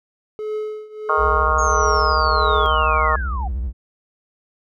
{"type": "tone with tremolo", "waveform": "triangle", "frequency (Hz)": 428.1, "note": "A4", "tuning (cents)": -47, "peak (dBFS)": -19, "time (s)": [0.39, 2.66], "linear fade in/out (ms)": 0, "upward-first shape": "triangle", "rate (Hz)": 1.5, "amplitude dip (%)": 90}
{"type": "harmonic tone", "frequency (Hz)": 155.56, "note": "D#3", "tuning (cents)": 0, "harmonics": [3, 4, 5, 6, 7, 8, 9], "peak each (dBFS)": [-28, -25, -29, -27, -19, -21, -23], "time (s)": [1.09, 3.16], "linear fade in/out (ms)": 2}
{"type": "tone with vibrato", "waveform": "triangle", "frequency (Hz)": 63, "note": "B1", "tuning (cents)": 35, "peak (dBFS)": -19, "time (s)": [1.17, 3.73], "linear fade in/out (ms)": 50, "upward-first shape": "square", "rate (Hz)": 13, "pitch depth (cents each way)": 170}
{"type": "linear sweep", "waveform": "sine", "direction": "down", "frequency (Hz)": [6645, 707], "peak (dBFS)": -27, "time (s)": [1.58, 3.48], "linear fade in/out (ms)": 10}
{"effects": []}